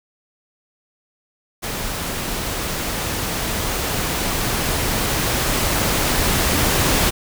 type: noise with level ramp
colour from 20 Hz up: pink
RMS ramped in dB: -26 to -17 dBFS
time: 1.62-7.11 s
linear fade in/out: 20 ms
effects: none